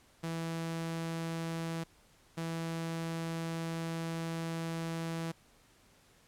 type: tone bursts at uneven times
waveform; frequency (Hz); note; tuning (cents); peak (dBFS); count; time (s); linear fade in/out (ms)
sawtooth; 164.81; E3; 0; -31; 2; 0.23-1.84 / 2.37-5.32; 10
effects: pink hiss -64 dBFS RMS until 6.27 s + low-pass 12000 Hz 12 dB/octave